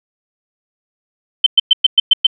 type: tone bursts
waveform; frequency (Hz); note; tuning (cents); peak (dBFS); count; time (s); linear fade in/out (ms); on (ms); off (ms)
sine; 3086; G7; -28; -4; 7; 1.44-2.268; 5; 24; 110
effects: none